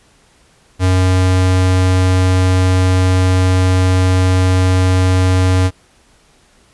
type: tone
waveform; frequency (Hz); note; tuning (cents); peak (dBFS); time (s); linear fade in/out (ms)
square; 92.5; F#2; 0; -10; 0.79-5.71; 50
effects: pink hiss -51 dBFS RMS until 6.73 s + resampled to 24000 Hz